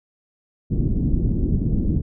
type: low-pass noise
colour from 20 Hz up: pink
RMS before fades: -20 dBFS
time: 0.7-2.02 s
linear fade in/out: 20 ms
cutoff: 290 Hz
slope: 24 dB/octave
effects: none